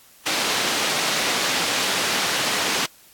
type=band-pass noise; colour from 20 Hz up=white; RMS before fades=-23 dBFS; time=0.26-2.86 s; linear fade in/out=5 ms; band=180 to 4700 Hz; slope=12 dB/octave; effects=white hiss -51 dBFS RMS until 3.13 s + AAC 64 kbps